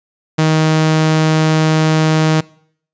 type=tone; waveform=sawtooth; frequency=157.3 Hz; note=D#3; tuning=19 cents sharp; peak=-6 dBFS; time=0.38-2.41 s; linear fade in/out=10 ms; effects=noise-tail reverb RT60 0.6 s tail -23 dB re dry + resampled to 16000 Hz